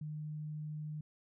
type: tone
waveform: sine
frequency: 152.2 Hz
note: D#3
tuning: 38 cents flat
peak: -39 dBFS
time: 0.01-1.01 s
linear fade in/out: 5 ms
effects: none